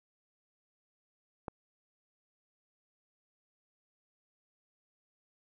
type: click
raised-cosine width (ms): 1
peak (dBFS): -23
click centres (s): 1.482
effects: none